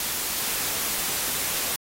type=noise; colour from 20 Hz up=white; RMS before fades=-27 dBFS; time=0-1.76 s; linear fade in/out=2 ms; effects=AAC 48 kbps